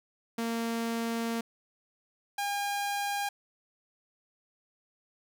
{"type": "tone pair in turn", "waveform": "sawtooth", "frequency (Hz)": [230.2, 809], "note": ["A#3", "G#5"], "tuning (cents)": [-22, -46], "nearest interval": "octave + minor seventh", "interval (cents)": 2176, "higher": "second", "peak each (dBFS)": -26, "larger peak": "neither", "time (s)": [[0.38, 1.41], [2.38, 3.29]], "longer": "first", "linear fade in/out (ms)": 5, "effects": []}